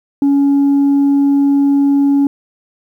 sine tone, 280.5 Hz, C#4, 21 cents sharp, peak -6 dBFS, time 0.22-2.27 s, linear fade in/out 2 ms, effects tanh soft clip ceiling -7 dBFS + 8-bit

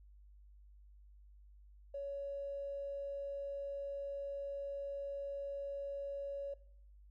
triangle tone with tanh clipping, 560 Hz, C#5, 18 cents sharp, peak -39 dBFS, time 1.94-6.54 s, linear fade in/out 5 ms, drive 2 dB, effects noise-tail reverb RT60 0.7 s tail -19 dB re dry + added 50 Hz sine -57 dBFS peak until 7.1 s

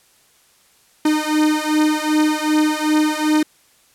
45% pulse beating tone pair, 305 / 307.6 Hz, D#4 / D#4, -34 / -20 cents, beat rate 2.6 Hz, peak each -18 dBFS, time 1.05-3.43 s, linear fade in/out 5 ms, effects white hiss -55 dBFS RMS until 3.94 s + low-pass 12000 Hz 12 dB/octave

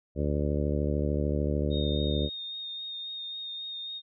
harmonic tone, 73.42 Hz, D2, in tune, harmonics 1 / 2 / 3 / 4 / 5 / 6 / 7 / 8, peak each -29 / -32 / -34 / -35 / -36 / -37 / -37 / -38 dBFS, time 0.15-2.3 s, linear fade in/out 50 ms
sine tone with vibrato, 3688 Hz, A#7, 19 cents flat, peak -35 dBFS, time 1.7-4.02 s, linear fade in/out 50 ms, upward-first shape sine, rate 3.7 Hz, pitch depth 16 cents each way
effects none

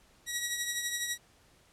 10% pulse tone with tremolo, 1916 Hz, A#6, 47 cents sharp, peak -20 dBFS, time 0.26-1.18 s, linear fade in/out 50 ms, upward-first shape triangle, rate 12 Hz, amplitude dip 55%, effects pink hiss -63 dBFS RMS until 1.72 s + low-pass 11000 Hz 12 dB/octave

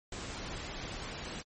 pink noise with ADSR envelope, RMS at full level -38 dBFS, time 0.12-1.43 s, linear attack 4 ms, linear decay 4 ms, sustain -3 dB, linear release 25 ms, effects MP3 32 kbps

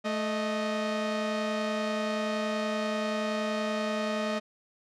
sawtooth tone pair together, 217.6 / 622.3 Hz, A3 / D#5, -19 / 0 cents, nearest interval octave + tritone, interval 1819 cents, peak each -27 dBFS, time 0.04-4.4 s, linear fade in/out 20 ms, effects low-pass 5000 Hz 12 dB/octave

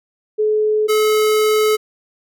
sine / square tone pair in turn, 427.9 / 429.5 Hz, A4 / A4, -48 / -42 cents, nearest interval unison, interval 6 cents, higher second, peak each -13 dBFS, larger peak neither, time 0.38-0.88 / 0.88-1.77 s, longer second, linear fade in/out 20 ms, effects none

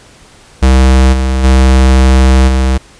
square tone with level steps, 65.2 Hz, C2, 5 cents flat, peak -4 / -10 / -4 / -8 dBFS, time 0.62-2.78 s, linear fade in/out 10 ms, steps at 1.12 / 1.43 / 2.47 s, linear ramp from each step 20 ms, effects pink hiss -40 dBFS RMS until 2.99 s + resampled to 22050 Hz

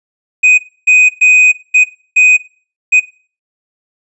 triangle tone bursts at uneven times, 2500 Hz, D#7, 8 cents sharp, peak -3 dBFS, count 6, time 0.43-0.58 / 0.87-1.09 / 1.21-1.52 / 1.74-1.84 / 2.16-2.37 / 2.92-3 s, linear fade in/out 10 ms, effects noise-tail reverb RT60 0.4 s tail -17 dB re dry + resampled to 22050 Hz

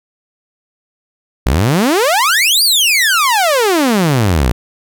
sawtooth exponential two-way sweep, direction up then down, 55 to 4845 to 55 Hz, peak -6 dBFS, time 1.46-4.52 s, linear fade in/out 5 ms, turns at 2.63 s, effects none

